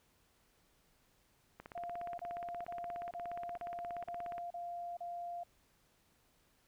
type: click train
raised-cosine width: 0.5 ms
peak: -33 dBFS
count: 48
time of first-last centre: 1.6-4.381 s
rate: 16.9 Hz
type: tone bursts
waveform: sine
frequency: 696 Hz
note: F5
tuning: 6 cents flat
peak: -40 dBFS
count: 8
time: 1.75-5.435 s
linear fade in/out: 5 ms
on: 430 ms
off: 35 ms
effects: pink hiss -72 dBFS RMS until 6.67 s